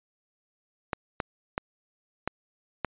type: clicks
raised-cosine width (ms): 0.5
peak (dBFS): -12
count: 5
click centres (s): 0.932 / 1.202 / 1.579 / 2.276 / 2.847
effects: resampled to 8000 Hz